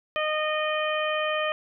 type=harmonic tone; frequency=615 Hz; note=D#5; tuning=20 cents flat; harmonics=1 / 2 / 3 / 4 / 5; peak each=-27 / -30 / -32 / -33 / -34 dBFS; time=0.16-1.52 s; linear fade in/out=0 ms; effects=none